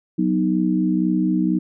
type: chord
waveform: sine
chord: B major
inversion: second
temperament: equal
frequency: 185 / 246.9 / 311.1 Hz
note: F#3 / B3 / D#4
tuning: 0 / 0 / 0 cents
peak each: -20 / -23 / -20 dBFS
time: 0.18-1.59 s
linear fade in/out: 10 ms
effects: none